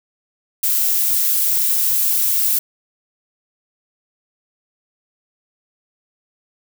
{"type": "noise", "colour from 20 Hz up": "violet", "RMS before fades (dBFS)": -17, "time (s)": [0.63, 2.59], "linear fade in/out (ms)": 5, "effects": []}